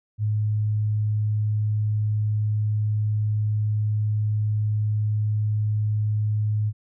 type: tone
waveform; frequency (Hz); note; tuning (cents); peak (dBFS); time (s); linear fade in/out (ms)
sine; 106.3; G#2; +41; -20; 0.18-6.73; 50
effects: none